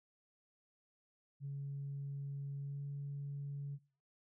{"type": "tone with pitch glide", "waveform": "sine", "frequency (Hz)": [140, 141.63], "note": ["C#3", "C#3"], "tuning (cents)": [18, 38], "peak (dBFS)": -39, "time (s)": [1.4, 3.79], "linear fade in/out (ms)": 50, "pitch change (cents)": 20, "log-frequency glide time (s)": [2.58, 2.83], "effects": ["noise-tail reverb RT60 0.6 s tail -26 dB re dry", "tanh soft clip ceiling -36 dBFS"]}